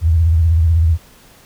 sine tone with vibrato, 82 Hz, E2, 9 cents flat, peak -9 dBFS, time 0.01-0.98 s, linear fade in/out 50 ms, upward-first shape sine, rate 16 Hz, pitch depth 100 cents each way, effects pink hiss -46 dBFS RMS until 1.45 s

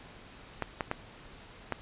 clicks, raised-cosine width 0.5 ms, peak -15 dBFS, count 4, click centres 0.623 / 0.808 / 0.914 / 1.723 s, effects pink hiss -51 dBFS RMS until 1.81 s + resampled to 8000 Hz

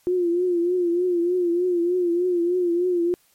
sine tone with vibrato, 352.3 Hz, F4, 15 cents sharp, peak -18 dBFS, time 0.07-3.14 s, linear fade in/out 0 ms, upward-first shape triangle, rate 3.3 Hz, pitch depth 77 cents each way, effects white hiss -61 dBFS RMS until 3.34 s + MP3 64 kbps

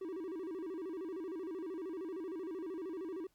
triangle tone with vibrato, 349.5 Hz, F4, 1 cent sharp, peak -37 dBFS, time 0.01-3.27 s, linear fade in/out 5 ms, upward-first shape square, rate 13 Hz, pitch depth 150 cents each way, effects pink hiss -75 dBFS RMS until 3.34 s + MP3 96 kbps

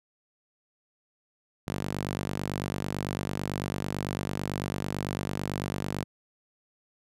sawtooth tone with high-pass filter, 49 Hz, G1, in tune, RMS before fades -33 dBFS, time 1.67-6.04 s, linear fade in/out 0 ms, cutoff 140 Hz, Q 1.1, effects resampled to 32000 Hz

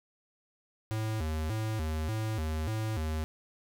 square tone with vibrato, 92.6 Hz, F#2, 2 cents sharp, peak -31 dBFS, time 0.91-3.24 s, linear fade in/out 0 ms, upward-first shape square, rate 1.7 Hz, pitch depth 290 cents each way, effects none

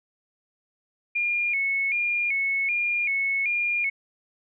sine tone with vibrato, 2304 Hz, D7, 34 cents flat, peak -22 dBFS, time 1.15-3.9 s, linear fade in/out 10 ms, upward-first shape square, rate 1.3 Hz, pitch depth 80 cents each way, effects none

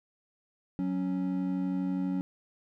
triangle tone pair together, 184.86 / 277.2 Hz, F#3 / C#4, -1 / 0 cents, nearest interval perfect fifth, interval 701 cents, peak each -29 / -29 dBFS, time 0.79-2.21 s, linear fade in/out 0 ms, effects none

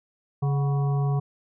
harmonic tone with a mistuned harmonic, 139.6 Hz, C#3, 13 cents sharp, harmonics 1 / 3 / 5 / 7 / 8, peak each -21 / -35 / -36 / -42 / -41 dBFS, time 0.42-1.2 s, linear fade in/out 10 ms, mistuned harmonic 5, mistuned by +86 cents, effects none

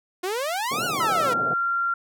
sawtooth exponential two-way sweep, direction up then down, 349.2 to 1480 to 459.9 Hz, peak -21 dBFS, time 0.23-1.34 s, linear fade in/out 10 ms, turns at 0.85 s
white band-pass noise, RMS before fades -32 dBFS, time 0.71-1.54 s, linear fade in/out 5 ms, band 110 to 770 Hz, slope 48 dB/octave
sine tone with pitch glide, 1314 to 1380.1 Hz, E6 to F6, -6 to -21 cents, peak -21 dBFS, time 1-1.94 s, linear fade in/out 5 ms, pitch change +85 cents, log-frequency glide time 1.18-1.35 s
effects none

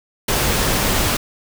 pink noise, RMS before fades -18 dBFS, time 0.28-1.17 s, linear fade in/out 5 ms, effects none

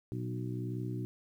harmonic tone with a mistuned harmonic, 61.74 Hz, B1, in tune, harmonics 2 / 3 / 4 / 5 / 6, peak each -36 / -43 / -46 / -42 / -45 dBFS, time 0.12-1.05 s, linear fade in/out 0 ms, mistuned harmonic 2, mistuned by -40 cents, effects 11-bit

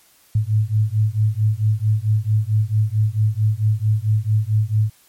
sine beating tone pair, 105.4 / 109.9 Hz, G#2 / A2, +26 / -2 cents, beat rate 4.5 Hz, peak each -18 dBFS, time 0.35-4.9 s, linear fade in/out 5 ms, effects white hiss -54 dBFS RMS until 5.08 s + MP3 64 kbps

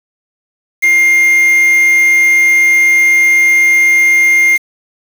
triangle tone with quantisation, 2116 Hz, C7, 19 cents sharp, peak -4 dBFS, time 0.82-4.58 s, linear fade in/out 20 ms, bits 4, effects high-pass 400 Hz 12 dB/octave

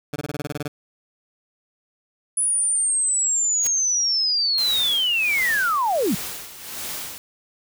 15% pulse tone bursts, 146.5 Hz, D3, 4 cents flat, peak -19 dBFS, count 11, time 0.13-0.68 s, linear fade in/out 5 ms, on 30 ms, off 22 ms
sine linear sweep, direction down, 9956 to 155.9 Hz, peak -18 dBFS, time 2.37-6.15 s, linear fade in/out 5 ms
white noise with exponential growth, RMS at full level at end -25 dBFS, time 3.58-3.67 s, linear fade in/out 0 ms, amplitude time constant 18 ms
white noise with tremolo, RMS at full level -30 dBFS, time 4.58-7.18 s, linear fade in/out 0 ms, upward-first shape sine, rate 1.4 Hz, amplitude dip 70%
effects none

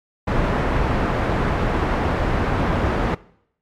pink low-pass noise, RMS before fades -20 dBFS, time 0.27-3.15 s, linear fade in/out 10 ms, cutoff 1500 Hz, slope 12 dB/octave, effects noise-tail reverb RT60 0.7 s tail -21 dB re dry + MP3 96 kbps

